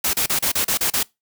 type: noise bursts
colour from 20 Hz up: white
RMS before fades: -20 dBFS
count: 8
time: 0.04-1.03 s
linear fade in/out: 5 ms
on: 94 ms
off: 34 ms
effects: noise-tail reverb RT60 0.2 s tail -23 dB re dry